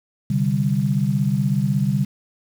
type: chord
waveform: sine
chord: C suspended second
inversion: none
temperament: just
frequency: 130.81 / 147.16 / 196.22 Hz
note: C3 / D3 / G3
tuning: 0 / +4 / +2 cents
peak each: -22 / -21 / -21 dBFS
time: 0.3-2.05 s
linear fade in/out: 5 ms
effects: 7-bit